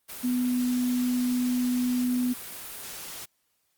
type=tone in noise; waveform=sine; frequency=248.3 Hz; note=B3; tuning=9 cents sharp; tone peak=-23 dBFS; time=0.23-2.34 s; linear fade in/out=20 ms; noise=white; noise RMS=-39 dBFS; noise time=0.08-3.26 s; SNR=+13 dB; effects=white hiss -73 dBFS RMS until 3.77 s + Opus 32 kbps